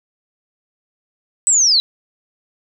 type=linear sweep; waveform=sine; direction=down; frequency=8110 to 3874 Hz; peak=-10 dBFS; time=1.47-1.8 s; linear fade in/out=0 ms; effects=none